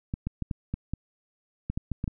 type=clicks; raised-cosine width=5 ms; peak=-17 dBFS; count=11; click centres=0.139 / 0.27 / 0.423 / 0.512 / 0.74 / 0.936 / 1.7 / 1.775 / 1.917 / 2.041 / 2.078 s; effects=none